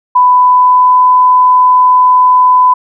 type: tone with pitch glide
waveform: sine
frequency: 996 to 1003.5 Hz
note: B5 to B5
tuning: +14 to +27 cents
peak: -3 dBFS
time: 0.15-2.74 s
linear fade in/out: 10 ms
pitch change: +13 cents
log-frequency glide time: 0.27-1.04 s
effects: none